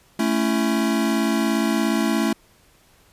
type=chord; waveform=square; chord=A major; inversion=none; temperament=equal with one note detuned; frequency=220 / 277.2 / 333.8 Hz; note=A3 / C#4 / E4; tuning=0 / 0 / +22 cents; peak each=-22 / -25 / -25 dBFS; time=0.19-2.33 s; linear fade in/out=5 ms; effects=pink hiss -56 dBFS RMS until 3.12 s + resampled to 32000 Hz